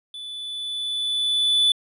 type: tone with level ramp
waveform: triangle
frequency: 3479 Hz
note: A7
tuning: 20 cents flat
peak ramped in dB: -32 to -13 dBFS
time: 0.14-1.72 s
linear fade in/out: 2 ms
effects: resampled to 32000 Hz